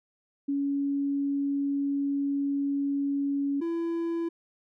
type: tone pair in turn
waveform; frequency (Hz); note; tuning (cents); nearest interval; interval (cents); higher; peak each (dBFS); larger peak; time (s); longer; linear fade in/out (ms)
sine / triangle; 280.6 / 335.2; C#4 / E4; +21 / +29; minor third; 308; second; -25; neither; 0.48-3.61 / 3.61-4.29; first; 10
effects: none